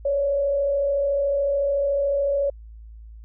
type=tone with frequency modulation; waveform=sine; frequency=562 Hz; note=C#5; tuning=24 cents sharp; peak=-19 dBFS; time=0.05-2.5 s; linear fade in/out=5 ms; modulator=33.8 Hz; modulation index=0.33; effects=added 55 Hz sine -39 dBFS peak until 3.24 s